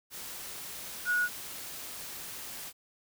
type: tone in noise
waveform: sine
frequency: 1456 Hz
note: F#6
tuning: 28 cents flat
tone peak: -25 dBFS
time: 1.05-1.29 s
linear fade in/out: 50 ms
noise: white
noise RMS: -42 dBFS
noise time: 0.1-2.73 s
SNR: +14 dB
effects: none